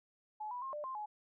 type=tone with pitch steps; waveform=sine; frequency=853 / 984 / 1067 / 595 / 1050 / 843 Hz; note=G#5 / B5 / C6 / D5 / C6 / G#5; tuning=+46 / -7 / +34 / +22 / +6 / +26 cents; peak=-39 dBFS; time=0.4-1.06 s; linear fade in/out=10 ms; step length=110 ms; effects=none

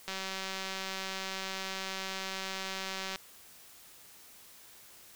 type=click train; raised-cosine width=0.2 ms; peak=-20 dBFS; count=589; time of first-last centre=0.08-3.159 s; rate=191 Hz; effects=white hiss -55 dBFS RMS until 5.15 s

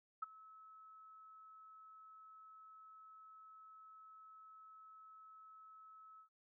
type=tone with ADSR envelope; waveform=sine; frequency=1296 Hz; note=E6; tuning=30 cents flat; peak=-36 dBFS; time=0.22-6.29 s; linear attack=9 ms; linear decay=17 ms; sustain=-21 dB; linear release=96 ms; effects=none

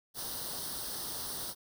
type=noise with comb filter; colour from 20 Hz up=white; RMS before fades=-39 dBFS; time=0.14-1.55 s; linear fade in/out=50 ms; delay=0.21 ms; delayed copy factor=+0.8; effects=none

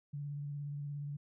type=tone with vibrato; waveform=sine; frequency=144.3 Hz; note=D3; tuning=30 cents flat; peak=-38 dBFS; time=0.13-1.17 s; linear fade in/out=10 ms; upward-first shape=sine; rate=17 Hz; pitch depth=23 cents each way; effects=none

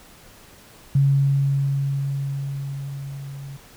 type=tone with level ramp; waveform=sine; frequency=138.59 Hz; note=C#3; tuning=in tune; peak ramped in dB=-13 to -33 dBFS; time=0.95-3.57 s; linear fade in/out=5 ms; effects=pink hiss -48 dBFS RMS until 3.76 s

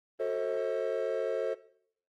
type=chord; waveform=triangle; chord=F# diminished seventh; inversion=none; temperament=just; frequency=370 / 444 / 532.8 / 639.4 Hz; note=F#4 / A4 / C5 / Eb5; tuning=0 / +16 / +31 / +47 cents; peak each=-35 / -30 / -31 / -35 dBFS; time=0.19-1.55 s; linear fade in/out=20 ms; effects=noise-tail reverb RT60 0.6 s tail -17 dB re dry + Opus 24 kbps

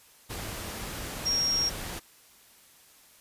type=tone in noise; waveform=sine; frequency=5588 Hz; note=F8; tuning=in tune; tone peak=-24 dBFS; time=1.25-1.7 s; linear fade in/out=20 ms; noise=pink; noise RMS=-37 dBFS; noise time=0.29-2 s; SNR=+10 dB; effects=white hiss -57 dBFS RMS until 3.2 s + resampled to 32000 Hz

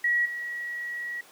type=tone with level steps; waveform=sine; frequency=1919 Hz; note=A#6; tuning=50 cents sharp; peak=-21 / -31 dBFS; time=0.04-1.21 s; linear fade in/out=5 ms; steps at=0.25 s; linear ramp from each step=10 ms; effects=pink hiss -52 dBFS RMS until 1.31 s + high-pass 400 Hz 12 dB/octave

